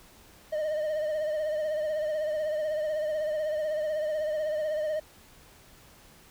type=tone with vibrato; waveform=triangle; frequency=614 Hz; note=D#5; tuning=23 cents flat; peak=-25 dBFS; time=0.52-5 s; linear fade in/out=10 ms; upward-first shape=triangle; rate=16 Hz; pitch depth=58 cents each way; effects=pink hiss -55 dBFS RMS until 6.3 s